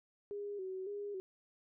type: tone with vibrato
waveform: sine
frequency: 392 Hz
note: G4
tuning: in tune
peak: -39 dBFS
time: 0.31-1.2 s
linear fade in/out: 0 ms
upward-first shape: square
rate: 1.8 Hz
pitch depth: 70 cents each way
effects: none